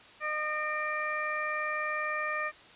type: harmonic tone with a mistuned harmonic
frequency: 610 Hz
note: D#5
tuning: 34 cents flat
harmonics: 1 / 2 / 3 / 4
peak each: -38 / -34 / -34 / -37 dBFS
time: 0.2-2.52 s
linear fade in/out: 50 ms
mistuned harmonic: 4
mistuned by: -55 cents
effects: white hiss -53 dBFS RMS until 2.75 s + resampled to 8000 Hz